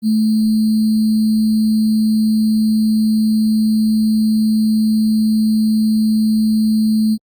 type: tone with sample-and-hold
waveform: sine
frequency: 217.8 Hz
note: A3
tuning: 17 cents flat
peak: -11 dBFS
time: 0.02-7.18 s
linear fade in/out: 50 ms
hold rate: 4410 Hz
effects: Opus 32 kbps